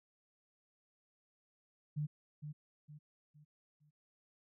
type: tone with echo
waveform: sine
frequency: 149.4 Hz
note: D3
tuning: 30 cents sharp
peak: -34 dBFS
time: 1.96-2.07 s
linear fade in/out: 20 ms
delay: 460 ms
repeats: 4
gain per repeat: -8 dB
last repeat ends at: 3.91 s
effects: none